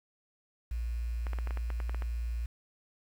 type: tone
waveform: sine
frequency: 58.27 Hz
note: A#1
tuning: in tune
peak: -31 dBFS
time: 0.71-2.46 s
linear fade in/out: 5 ms
type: clicks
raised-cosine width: 0.5 ms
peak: -26 dBFS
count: 11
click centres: 1.268 / 1.333 / 1.387 / 1.473 / 1.508 / 1.573 / 1.703 / 1.802 / 1.895 / 1.946 / 2.022 s
effects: 9-bit